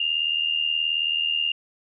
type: tone with amplitude modulation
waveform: sine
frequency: 2811 Hz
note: F7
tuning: 11 cents sharp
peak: -18 dBFS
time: 0-1.52 s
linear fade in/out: 5 ms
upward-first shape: sine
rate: 78.7 Hz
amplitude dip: 70%
effects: none